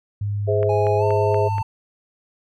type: tone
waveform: sine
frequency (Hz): 102.4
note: G#2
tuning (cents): -24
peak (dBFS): -21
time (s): 0.21-1.62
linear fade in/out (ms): 5
type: chord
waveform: sine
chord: Ab augmented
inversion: none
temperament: just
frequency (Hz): 415.3 / 519.1 / 648.9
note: Ab4 / C5 / E5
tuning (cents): 0 / -14 / -27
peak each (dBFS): -20 / -24 / -23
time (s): 0.47-1.49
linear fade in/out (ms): 20
type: click train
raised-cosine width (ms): 0.5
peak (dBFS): -18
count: 5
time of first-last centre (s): 0.63-1.582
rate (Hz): 4.2
type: tone with pitch glide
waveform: triangle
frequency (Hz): 829 to 893.6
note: G#5 to A5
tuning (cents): -3 to +27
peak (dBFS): -22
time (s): 0.69-1.63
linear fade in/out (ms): 5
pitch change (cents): +130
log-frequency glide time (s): 0.98-1.04
effects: none